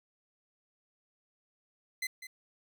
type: tone with echo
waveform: sawtooth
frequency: 2045 Hz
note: C7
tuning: 40 cents flat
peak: -29 dBFS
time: 2.02-2.07 s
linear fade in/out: 5 ms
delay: 200 ms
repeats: 1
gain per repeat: -11 dB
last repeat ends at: 2.27 s
effects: none